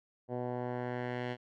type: tone with low-pass filter sweep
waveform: 10% pulse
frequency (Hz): 123.47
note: B2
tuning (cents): 0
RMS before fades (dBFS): -37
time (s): 0.28-1.37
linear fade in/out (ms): 50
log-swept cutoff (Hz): 660 to 2900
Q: 1.3
effects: none